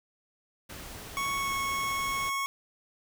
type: noise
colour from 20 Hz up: pink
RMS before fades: -43 dBFS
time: 0.69-2.3 s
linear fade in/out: 10 ms
type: tone with pitch glide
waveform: 25% pulse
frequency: 1108.7 to 1099.8 Hz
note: C#6 to C#6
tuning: 0 to -14 cents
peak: -25 dBFS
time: 1.17-2.46 s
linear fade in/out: 0 ms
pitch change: -14 cents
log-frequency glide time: 1.35-1.53 s
effects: none